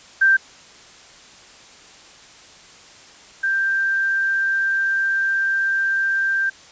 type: tone pair in turn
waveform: sine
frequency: 1571 / 1577 Hz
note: G6 / G6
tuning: +3 / +10 cents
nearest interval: unison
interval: 7 cents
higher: second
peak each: -11 / -17 dBFS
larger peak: first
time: 0.21-0.37 / 3.43-6.5 s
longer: second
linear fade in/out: 10 ms
effects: white hiss -45 dBFS RMS until 6.71 s + resampled to 16000 Hz